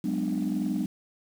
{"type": "chord", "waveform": "sine", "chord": "G# half-diminished seventh", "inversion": "third", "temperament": "just", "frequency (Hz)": [186.89, 207.7, 249.2, 299], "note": ["F#3", "G#3", "B3", "D4"], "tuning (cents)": [18, 0, 16, 31], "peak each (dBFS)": -30, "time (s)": [0.04, 0.86], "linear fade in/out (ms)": 5, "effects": ["tanh soft clip ceiling -20 dBFS", "8-bit"]}